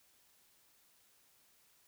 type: silence
effects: white hiss -69 dBFS RMS until 1.87 s